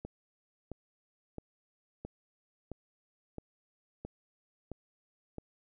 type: click train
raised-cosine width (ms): 2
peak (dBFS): -27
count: 9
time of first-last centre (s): 0.05-5.383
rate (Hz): 1.5
effects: none